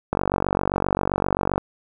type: click train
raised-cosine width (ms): 1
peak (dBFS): -6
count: 70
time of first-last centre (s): 0.13-1.58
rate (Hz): 47.6
effects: 8-bit